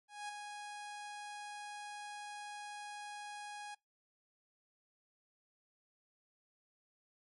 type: tone with ADSR envelope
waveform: sawtooth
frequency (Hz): 828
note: G#5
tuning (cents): -5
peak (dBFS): -36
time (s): 0.08-3.75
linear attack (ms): 210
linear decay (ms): 6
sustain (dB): -5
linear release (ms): 11
effects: noise-tail reverb RT60 0.2 s tail -25 dB re dry + MP3 48 kbps